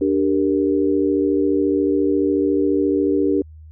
sine chord, G minor, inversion second, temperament equal, 293.7 / 392 / 466.2 Hz, D4 / G4 / Bb4, 0 / 0 / 0 cents, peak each -18 / -19 / -23 dBFS, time 0.01-3.42 s, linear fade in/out 5 ms, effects added 78 Hz sine -38 dBFS peak until 3.71 s

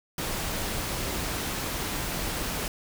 pink noise, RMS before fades -31 dBFS, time 0.18-2.68 s, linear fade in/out 2 ms, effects none

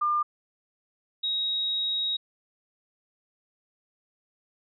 sine tone pair in turn, 1200 / 3793 Hz, D6 / A#7, +37 / +29 cents, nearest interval octave + minor sixth, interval 1992 cents, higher second, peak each -22 / -25 dBFS, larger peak first, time 0.01-0.23 / 1.23-2.17 s, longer second, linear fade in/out 10 ms, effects none

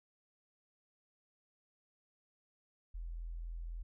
sine tone, 41.92 Hz, E1, 30 cents sharp, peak -40 dBFS, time 2.94-3.83 s, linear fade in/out 10 ms, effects none

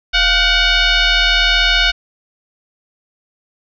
sine tone with frequency modulation, 698.5 Hz, F5, in tune, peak -10 dBFS, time 0.13-1.92 s, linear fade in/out 20 ms, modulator 739 Hz, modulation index 5, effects none

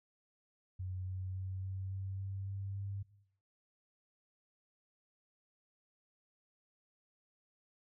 sine tone with pitch steps, 92.5 / 93.41 / 94.33 / 95.27 / 96.21 / 97.15 / 98.11 / 99.08 Hz, F#2 / F#2 / F#2 / G2 / G2 / G2 / G2 / G2, 0 / +17 / +34 / -49 / -32 / -15 / +2 / +19 cents, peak -38 dBFS, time 0.79-3.03 s, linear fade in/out 10 ms, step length 280 ms, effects noise-tail reverb RT60 0.7 s tail -19 dB re dry

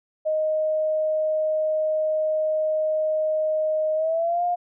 sine tone with pitch glide, 622.3 to 706.6 Hz, D#5 to F5, 0 to +20 cents, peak -20 dBFS, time 0.25-4.56 s, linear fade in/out 20 ms, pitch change +220 cents, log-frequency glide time 3.95-4.44 s, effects none

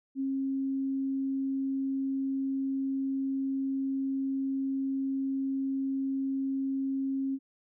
sine tone, 270 Hz, C#4, 45 cents flat, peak -28 dBFS, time 0.15-7.39 s, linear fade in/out 50 ms, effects none

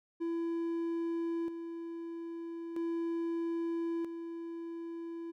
triangle tone with tremolo, 334.7 Hz, E4, 26 cents sharp, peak -30 dBFS, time 0.2-5.32 s, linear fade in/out 20 ms, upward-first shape square, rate 0.39 Hz, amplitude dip 55%, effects none

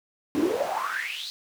brown noise with high-pass filter sweep, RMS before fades -28 dBFS, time 0.35-1.3 s, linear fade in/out 0 ms, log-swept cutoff 260 to 4400 Hz, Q 9.3, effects none

